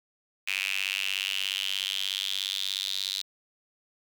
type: tone with high-pass filter sweep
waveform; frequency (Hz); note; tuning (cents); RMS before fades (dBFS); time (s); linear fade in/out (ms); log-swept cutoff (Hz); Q
sawtooth; 96.8; G2; -21; -31; 0.47-3.22; 10; 2500 to 3900; 6.6
effects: none